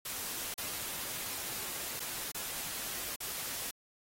white noise with dropouts, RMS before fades -39 dBFS, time 0.05-3.71 s, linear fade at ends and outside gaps 5 ms, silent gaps 0.541-0.578 / 1.997-2.002 / 2.318-2.345 / 3.16-3.203 s, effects AAC 48 kbps

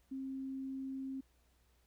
sine tone, 266.8 Hz, C4, 34 cents sharp, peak -39 dBFS, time 0.11-1.21 s, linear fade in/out 10 ms, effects added 61 Hz sine -70 dBFS peak until 1.86 s + pink hiss -75 dBFS RMS until 1.86 s

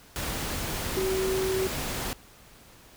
sine tone in noise, 379.2 Hz, F#4, 43 cents sharp, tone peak -25 dBFS, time 0.97-1.67 s, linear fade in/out 0 ms, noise pink, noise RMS -32 dBFS, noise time 0.16-2.13 s, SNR +4 dB, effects pink hiss -53 dBFS RMS until 2.96 s

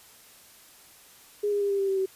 sine tone with pitch steps, 413.2 / 407.7 / 402.4 / 397.1 / 391.8 / 386.6 / 381.5 Hz, G#4 / G#4 / G4 / G4 / G4 / G4 / G4, -9 / -32 / +45 / +22 / -1 / -24 / -47 cents, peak -23 dBFS, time 1.43-2.06 s, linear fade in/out 10 ms, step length 90 ms, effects white hiss -53 dBFS RMS until 2.15 s + resampled to 32000 Hz

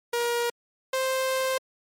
sawtooth tone pair in turn, 474.8 / 524.1 Hz, A#4 / C5, +32 / +3 cents, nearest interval major second, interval 171 cents, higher second, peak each -20 / -20 dBFS, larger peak neither, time 0.13-0.5 / 0.93-1.58 s, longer second, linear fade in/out 5 ms, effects MP3 64 kbps

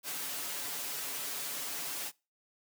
white noise with comb filter, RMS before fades -38 dBFS, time 0.03-2.12 s, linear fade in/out 50 ms, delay 7 ms, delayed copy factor +0.8, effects noise-tail reverb RT60 0.3 s tail -24 dB re dry + high-pass 200 Hz 12 dB/octave

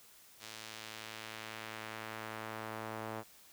sawtooth tone with band-pass filter sweep, 110 Hz, A2, in tune, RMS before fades -45 dBFS, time 0.39-3.24 s, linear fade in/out 50 ms, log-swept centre 5000 to 840 Hz, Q 0.83, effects white hiss -60 dBFS RMS until 3.52 s

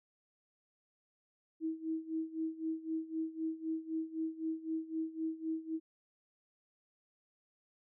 sine tone with tremolo, 321 Hz, E4, 46 cents flat, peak -32 dBFS, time 1.6-5.8 s, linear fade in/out 50 ms, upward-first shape sine, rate 3.9 Hz, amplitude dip 85%, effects none

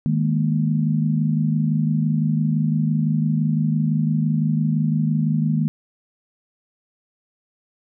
sine chord, D# suspended fourth, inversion none, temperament just, 155.56 / 207.4 / 233.3 Hz, D#3 / G#3 / A#3, 0 / -2 / +2 cents, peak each -19 / -24 / -23 dBFS, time 0.06-5.68 s, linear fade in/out 0 ms, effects none

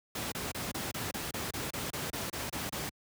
pink noise bursts, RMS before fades -36 dBFS, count 14, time 0.15-2.894 s, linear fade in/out 5 ms, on 170 ms, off 28 ms, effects high-pass 80 Hz 12 dB/octave

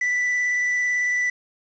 triangle tone with vibrato, 1977 Hz, B6, 1 cent sharp, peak -18 dBFS, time 0.01-1.3 s, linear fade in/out 5 ms, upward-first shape triangle, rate 18 Hz, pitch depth 13 cents each way, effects resampled to 16000 Hz + 8-bit

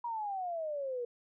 sine exponential sweep, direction down, 965 to 472.3 Hz, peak -34 dBFS, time 0.04-1.05 s, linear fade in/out 5 ms, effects none

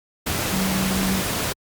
sine tone in noise, 190 Hz, F#3, 46 cents sharp, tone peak -22 dBFS, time 0.52-1.21 s, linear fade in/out 10 ms, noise pink, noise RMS -24 dBFS, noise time 0.26-1.53 s, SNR -1 dB, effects high-pass 60 Hz 12 dB/octave + Opus 48 kbps

